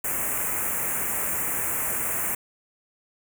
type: band-stop noise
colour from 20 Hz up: white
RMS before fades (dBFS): -27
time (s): 0.04-2.35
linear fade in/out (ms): 5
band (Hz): 2500 to 7100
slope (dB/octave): 48
effects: none